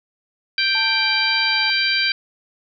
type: harmonic tone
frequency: 784 Hz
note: G5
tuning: in tune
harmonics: 2 / 3 / 4 / 5 / 6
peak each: -23 / -21 / -25 / -25 / -22 dBFS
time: 0.58-2.12 s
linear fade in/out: 2 ms
type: tone with vibrato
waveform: sine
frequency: 880 Hz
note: A5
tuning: in tune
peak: -27 dBFS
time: 0.75-1.7 s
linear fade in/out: 0 ms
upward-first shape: sine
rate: 2 Hz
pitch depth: 24 cents each way
effects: none